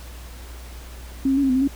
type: tone with pitch steps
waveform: sine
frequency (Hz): 270.1 / 268.5 / 281.4 / 268.6 / 254.1 / 263.4 / 277.5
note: C#4 / C4 / C#4 / C4 / B3 / C4 / C#4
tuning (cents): -45 / +45 / +26 / +46 / +49 / +12 / +2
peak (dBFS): -16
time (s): 1.25-1.677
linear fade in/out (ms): 5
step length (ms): 61
effects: added 60 Hz sine -36 dBFS peak until 1.75 s + pink hiss -44 dBFS RMS until 1.75 s